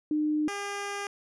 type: tone pair in turn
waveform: sine / 10% pulse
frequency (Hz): 303.3 / 403.4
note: D#4 / G4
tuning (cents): -44 / +50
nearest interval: perfect fourth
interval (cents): 494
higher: second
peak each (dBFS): -24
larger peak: neither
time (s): 0.11-0.48 / 0.48-1.07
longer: second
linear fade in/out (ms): 2
effects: resampled to 22050 Hz